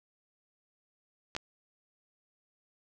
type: clicks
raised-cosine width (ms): 0.2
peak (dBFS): -20 / -16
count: 2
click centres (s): 1.351 / 1.365
effects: none